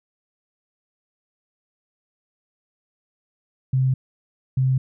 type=tone pair in turn; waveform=sine; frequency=130.81 / 130.81 Hz; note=C3 / C3; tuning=0 / 0 cents; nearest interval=unison; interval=0 cents; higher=neither; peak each=-16 dBFS; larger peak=neither; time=3.73-3.94 / 4.57-4.78 s; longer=neither; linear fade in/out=5 ms; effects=none